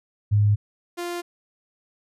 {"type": "tone pair in turn", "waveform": ["sine", "sawtooth"], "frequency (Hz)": [103.83, 348.6], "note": ["G#2", "F4"], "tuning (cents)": [0, -3], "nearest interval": "octave + major sixth", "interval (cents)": 2097, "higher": "second", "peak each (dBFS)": [-15, -24], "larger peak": "first", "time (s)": [[0.31, 0.56], [0.97, 1.22]], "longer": "neither", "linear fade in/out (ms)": 20, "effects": ["resampled to 32000 Hz"]}